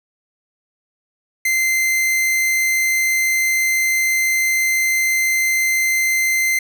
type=tone; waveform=45% pulse; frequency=2078 Hz; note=C7; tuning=12 cents flat; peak=-15 dBFS; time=1.45-6.59 s; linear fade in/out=5 ms; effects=none